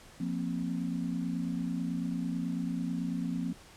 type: chord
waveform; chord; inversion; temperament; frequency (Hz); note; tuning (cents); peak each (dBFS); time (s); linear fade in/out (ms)
sine; F suspended fourth; none; just; 174.61 / 232.8 / 261.9; F3 / Bb3 / C4; 0 / -2 / +2; -34 / -36 / -35; 0.2-3.53; 5
effects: pink hiss -54 dBFS RMS until 3.76 s + low-pass 10000 Hz 12 dB/octave